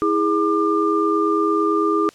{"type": "tone cluster", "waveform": "sine", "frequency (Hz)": [324.5, 413.4, 1197], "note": ["E4", "G#4", "D6"], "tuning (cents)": [-27, -8, 33], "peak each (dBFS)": -20, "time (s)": [0.02, 2.09], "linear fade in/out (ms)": 0, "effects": ["white hiss -50 dBFS RMS until 2.14 s", "low-pass 8000 Hz 12 dB/octave"]}